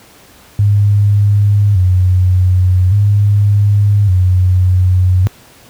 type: tone with vibrato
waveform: sine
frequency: 96.9 Hz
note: G2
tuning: 20 cents flat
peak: -6 dBFS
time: 0.59-5.27 s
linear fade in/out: 0 ms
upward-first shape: square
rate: 0.43 Hz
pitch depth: 95 cents each way
effects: pink hiss -42 dBFS RMS until 5.69 s + high-pass 60 Hz 12 dB/octave